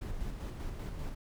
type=noise with tremolo; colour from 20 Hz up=brown; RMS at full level=-37 dBFS; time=0.01-1.15 s; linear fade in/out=10 ms; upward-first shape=square; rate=5.1 Hz; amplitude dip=35%; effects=none